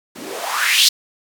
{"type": "noise with band-pass filter sweep", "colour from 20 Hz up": "blue", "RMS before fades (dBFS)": -18, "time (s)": [0.15, 0.89], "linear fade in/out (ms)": 10, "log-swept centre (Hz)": [210, 4500], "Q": 3.5, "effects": []}